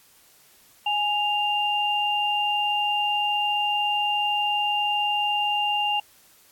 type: tone pair together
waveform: sine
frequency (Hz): 830.6 / 2794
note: G#5 / F7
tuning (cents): 0 / 0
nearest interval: octave + major sixth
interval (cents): 2100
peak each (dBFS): -24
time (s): 0.86-6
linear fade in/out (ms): 5
effects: white hiss -56 dBFS RMS until 6.51 s + AAC 64 kbps